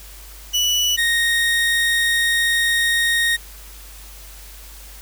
30% pulse tone pair in turn, 2955 / 1861.5 Hz, F#7 / A#6, -3 / -3 cents, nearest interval minor sixth, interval 800 cents, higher first, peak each -13 dBFS, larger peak neither, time 0.53-0.97 / 0.97-3.37 s, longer second, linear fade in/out 20 ms, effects added 50 Hz sine -39 dBFS peak until 5.01 s + white hiss -42 dBFS RMS until 5.01 s

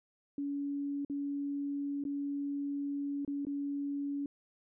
sine tone with dropouts, 283.3 Hz, C#4, 38 cents sharp, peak -33 dBFS, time 0.38-4.26 s, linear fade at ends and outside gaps 2 ms, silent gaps 1.049-1.098 / 2.039-2.051 / 3.249-3.277 / 3.451-3.468 s, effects none

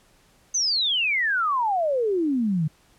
sine exponential sweep, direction down, 6340 to 147.1 Hz, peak -20 dBFS, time 0.54-2.68 s, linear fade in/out 10 ms, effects pink hiss -59 dBFS RMS until 2.98 s + low-pass 12000 Hz 12 dB/octave

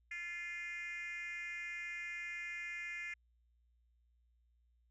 sine tone with frequency modulation, 2095 Hz, C7, 2 cents sharp, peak -39 dBFS, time 0.11-3.14 s, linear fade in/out 5 ms, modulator 358 Hz, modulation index 1, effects tanh soft clip ceiling -39 dBFS + added 59 Hz sine -70 dBFS peak until 4.9 s

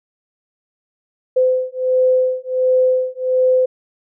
sine beating tone pair, 511 / 512.4 Hz, C5 / C5, -41 / -36 cents, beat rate 1.4 Hz, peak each -16 dBFS, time 1.36-3.66 s, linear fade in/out 10 ms, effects none

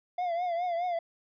triangle tone with vibrato, 698.5 Hz, F5, in tune, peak -26 dBFS, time 0.18-0.99 s, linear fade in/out 5 ms, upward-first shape triangle, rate 4.8 Hz, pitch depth 90 cents each way, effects resampled to 11025 Hz

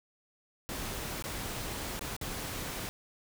pink noise with dropouts, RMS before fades -38 dBFS, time 0.69-2.89 s, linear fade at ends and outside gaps 0 ms, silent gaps 1.224-1.24 / 1.993-2.01 / 2.165-2.213 s, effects none

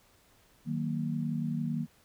sine chord, D# minor, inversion none, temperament just, 155.56 / 186.68 / 233.3 Hz, D#3 / F#3 / A#3, 0 / +16 / +2 cents, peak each -33 / -37 / -33 dBFS, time 0.65-1.87 s, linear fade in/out 50 ms, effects pink hiss -64 dBFS RMS until 2.04 s

